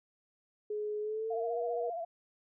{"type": "tone with pitch glide", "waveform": "sine", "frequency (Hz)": [421.2, 478.3], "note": ["G#4", "A#4"], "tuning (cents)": [24, 44], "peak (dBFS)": -33, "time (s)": [0.7, 1.9], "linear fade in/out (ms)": 5, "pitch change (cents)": 220, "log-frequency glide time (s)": [1.01, 1.59]}
{"type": "tone with vibrato", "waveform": "sine", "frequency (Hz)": 683, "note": "F5", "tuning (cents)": -39, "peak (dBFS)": -35, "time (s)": [1.3, 2.05], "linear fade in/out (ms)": 10, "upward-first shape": "sine", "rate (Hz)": 15, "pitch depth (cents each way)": 67}
{"effects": []}